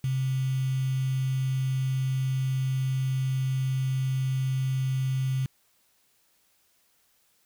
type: tone with quantisation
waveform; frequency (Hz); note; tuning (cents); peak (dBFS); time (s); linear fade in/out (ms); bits
sine; 131.8; C3; +13; -24; 0.04-5.46; 2; 7
effects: white hiss -67 dBFS RMS until 7.45 s